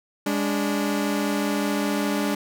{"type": "tone pair together", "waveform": "sawtooth", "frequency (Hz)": [204.7, 290], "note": ["G#3", "D4"], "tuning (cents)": [-25, -22], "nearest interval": "tritone", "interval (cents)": 603, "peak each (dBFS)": -21, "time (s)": [0.26, 2.35], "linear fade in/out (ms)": 5, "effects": []}